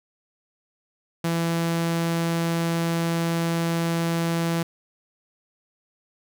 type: tone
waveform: sawtooth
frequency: 167.2 Hz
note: E3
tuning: 25 cents sharp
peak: -18 dBFS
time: 1.24-4.63 s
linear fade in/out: 5 ms
effects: none